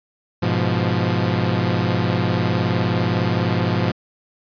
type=chord; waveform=sawtooth; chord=F diminished; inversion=first; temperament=equal; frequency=103.83 / 123.47 / 174.61 Hz; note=Ab2 / Cb3 / F3; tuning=0 / 0 / 0 cents; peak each=-18 dBFS; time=0.42-3.92 s; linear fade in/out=10 ms; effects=resampled to 11025 Hz